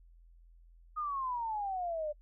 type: exponential sweep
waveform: sine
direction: down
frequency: 1252 to 587.3 Hz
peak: -33 dBFS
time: 0.96-2.13 s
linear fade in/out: 20 ms
effects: noise-tail reverb RT60 0.1 s tail -25 dB re dry + added 42 Hz sine -56 dBFS peak until 2.21 s